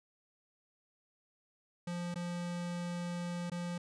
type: tone with dropouts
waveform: square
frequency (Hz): 174.61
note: F3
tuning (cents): 0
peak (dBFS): -37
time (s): 1.87-3.78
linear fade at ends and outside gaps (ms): 5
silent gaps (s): 2.143-2.157 / 3.499-3.517
effects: resampled to 22050 Hz